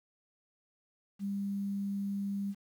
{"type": "tone with quantisation", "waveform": "sine", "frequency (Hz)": 199.3, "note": "G3", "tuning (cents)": 29, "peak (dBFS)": -32, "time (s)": [1.19, 2.55], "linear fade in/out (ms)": 50, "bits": 10, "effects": []}